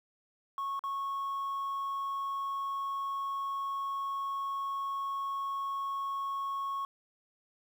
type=tone with dropouts; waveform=sine; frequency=1100 Hz; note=C#6; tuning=14 cents flat; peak=-30 dBFS; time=0.58-6.85 s; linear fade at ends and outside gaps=1 ms; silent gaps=0.793-0.838 s; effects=tanh soft clip ceiling -31 dBFS + 10-bit